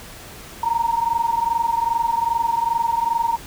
sine tone pair together, 918 / 940.5 Hz, A#5 / A#5, -27 / +15 cents, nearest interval unison, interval 42 cents, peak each -20 / -21 dBFS, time 0.63-3.37 s, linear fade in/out 5 ms, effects pink hiss -39 dBFS RMS until 3.46 s

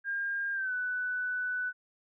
sine tone with pitch glide, 1609 to 1492.6 Hz, G6 to F#6, +45 to +15 cents, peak -30 dBFS, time 0.04-1.73 s, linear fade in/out 50 ms, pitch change -130 cents, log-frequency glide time 0.53-0.73 s, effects none

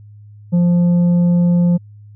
sine tone with tanh clipping, 174.61 Hz, F3, in tune, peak -11 dBFS, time 0.52-1.78 s, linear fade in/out 20 ms, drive 5 dB, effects added 104 Hz sine -37 dBFS peak until 2.15 s

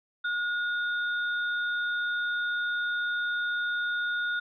sine tone pair together, 1442 / 3634 Hz, F#6 / A#7, -45 / -45 cents, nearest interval octave + major third, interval 1600 cents, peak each -27 / -38 dBFS, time 0.24-4.4 s, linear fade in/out 10 ms, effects none

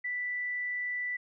sine tone, 1975.5 Hz, B6, in tune, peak -31 dBFS, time 0.04-1.17 s, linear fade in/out 10 ms, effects none

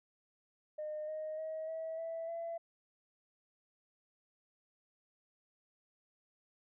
sine tone with pitch steps, 610 / 621.7 / 633.7 / 645.9 / 658.3 / 671 Hz, D#5 / D#5 / D#5 / E5 / E5 / E5, -34 / -2 / +32 / -35 / -3 / +31 cents, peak -37 dBFS, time 0.78-2.58 s, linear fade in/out 10 ms, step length 300 ms, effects tanh soft clip ceiling -34 dBFS

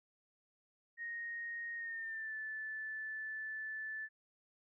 sine tone with pitch glide, 1864.7 to 1749.9 Hz, A#6 to A6, 0 to -10 cents, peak -40 dBFS, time 0.97-4.09 s, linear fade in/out 50 ms, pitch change -110 cents, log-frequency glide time 1.76-2.35 s, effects none

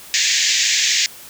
white band-pass noise, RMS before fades -17 dBFS, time 0.14-1.06 s, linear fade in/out 0 ms, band 1700 to 7300 Hz, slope 96 dB/octave, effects white hiss -39 dBFS RMS until 1.29 s

